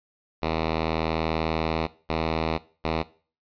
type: tone bursts at uneven times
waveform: 5% pulse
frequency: 80.3 Hz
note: E2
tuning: 45 cents flat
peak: -13 dBFS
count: 3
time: 0.42-1.87 / 2.09-2.58 / 2.84-3.03 s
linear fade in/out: 10 ms
effects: noise-tail reverb RT60 0.4 s tail -18 dB re dry + resampled to 11025 Hz